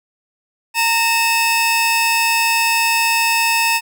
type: tone pair together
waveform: sawtooth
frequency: 918.3 / 2600 Hz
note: A#5 / E7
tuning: -26 / -24 cents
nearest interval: octave + tritone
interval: 1802 cents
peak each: -13 dBFS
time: 0.74-3.81 s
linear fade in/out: 50 ms
effects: none